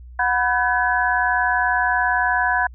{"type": "tone cluster", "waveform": "sine", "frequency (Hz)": [732, 989, 1519, 1699], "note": ["F#5", "B5", "F#6", "G#6"], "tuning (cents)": [-19, 2, 45, 39], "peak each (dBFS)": -22, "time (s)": [0.19, 2.67], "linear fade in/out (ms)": 5, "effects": ["added 61 Hz sine -37 dBFS peak until 2.74 s"]}